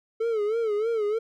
triangle tone with vibrato, 437.9 Hz, A4, 8 cents flat, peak -21 dBFS, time 0.2-1.19 s, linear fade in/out 10 ms, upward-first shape sine, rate 3.2 Hz, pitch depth 110 cents each way, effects none

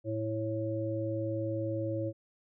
harmonic tone, 110 Hz, A2, in tune, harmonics 1 / 3 / 5, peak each -35 / -35 / -35 dBFS, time 0.04-2.13 s, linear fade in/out 50 ms, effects none

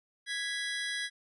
25% pulse tone pair together, 1661.2 / 1975.5 Hz, G#6 / B6, 0 / 0 cents, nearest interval minor third, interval 300 cents, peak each -31 / -33 dBFS, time 0.26-1.1 s, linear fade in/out 50 ms, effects resampled to 24000 Hz

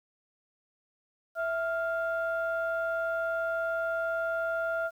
sine tone pair together, 659.3 / 1397 Hz, E5 / F6, 0 / 0 cents, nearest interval octave + minor second, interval 1300 cents, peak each -29 / -31 dBFS, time 1.35-4.91 s, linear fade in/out 50 ms, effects tanh soft clip ceiling -21 dBFS + 10-bit

